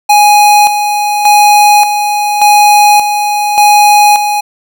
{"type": "tone with tremolo", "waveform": "square", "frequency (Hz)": 830.6, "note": "G#5", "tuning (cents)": 0, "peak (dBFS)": -3, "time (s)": [0.09, 4.41], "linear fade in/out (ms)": 10, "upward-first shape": "square", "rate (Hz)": 0.86, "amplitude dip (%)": 55, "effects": []}